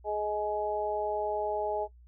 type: harmonic tone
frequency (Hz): 210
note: G#3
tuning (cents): +19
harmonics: 2 / 3 / 4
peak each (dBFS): -33 / -33 / -33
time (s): 0.04-1.88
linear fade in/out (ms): 50
effects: noise-tail reverb RT60 0.1 s tail -17 dB re dry + added 60 Hz sine -52 dBFS peak until 2.07 s